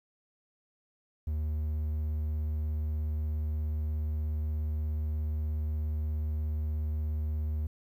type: tone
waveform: triangle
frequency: 76.4 Hz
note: D#2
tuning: 31 cents flat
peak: -27 dBFS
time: 1.27-7.67 s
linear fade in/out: 5 ms
effects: 11-bit